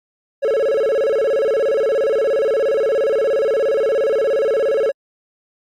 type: tone with vibrato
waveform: triangle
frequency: 493.9 Hz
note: B4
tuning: in tune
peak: -12 dBFS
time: 0.42-4.92 s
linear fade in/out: 20 ms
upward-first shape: square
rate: 17 Hz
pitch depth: 200 cents each way
effects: AAC 48 kbps